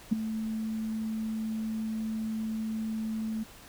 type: tone with ADSR envelope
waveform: sine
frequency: 220 Hz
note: A3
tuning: in tune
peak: -18 dBFS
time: 0.11-3.44 s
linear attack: 17 ms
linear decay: 9 ms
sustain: -12 dB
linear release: 13 ms
effects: pink hiss -51 dBFS RMS until 3.68 s